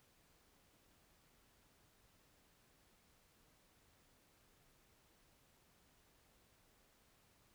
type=silence; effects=pink hiss -72 dBFS RMS until 7.54 s